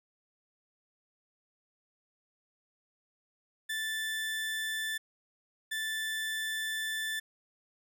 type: tone bursts at uneven times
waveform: 30% pulse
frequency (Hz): 1760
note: A6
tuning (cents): 0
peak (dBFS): -30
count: 2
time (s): 3.69-4.98 / 5.71-7.2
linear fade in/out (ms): 10
effects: none